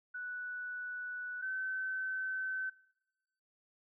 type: tone pair in turn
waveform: sine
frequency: 1480 / 1529.5 Hz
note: F#6 / G6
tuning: 0 / -43 cents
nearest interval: minor second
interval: 57 cents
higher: second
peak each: -39 / -35 dBFS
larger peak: second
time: 0.14-1.42 / 1.42-2.7 s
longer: neither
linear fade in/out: 10 ms
effects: noise-tail reverb RT60 0.9 s tail -22 dB re dry